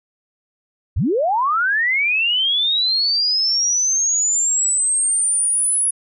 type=linear sweep; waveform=sine; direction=up; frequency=51.2 to 10430 Hz; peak=-15 dBFS; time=0.96-5.91 s; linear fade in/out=10 ms; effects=none